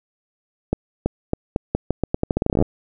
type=accelerating click train; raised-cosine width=2 ms; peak=-5 dBFS; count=21; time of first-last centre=0.73-2.624 s; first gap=330 ms; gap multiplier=0.83; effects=none